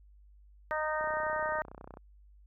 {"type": "harmonic tone", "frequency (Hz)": 308.6, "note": "D#4", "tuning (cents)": -14, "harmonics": [2, 3, 4, 5, 6], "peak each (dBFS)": [-34, -36, -37, -38, -39], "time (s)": [0.71, 1.62], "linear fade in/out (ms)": 0}
{"type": "click train", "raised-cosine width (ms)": 1, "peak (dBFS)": -32, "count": 31, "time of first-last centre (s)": [1.01, 1.972], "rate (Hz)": 31.2}
{"effects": ["added 50 Hz sine -55 dBFS peak until 2.46 s"]}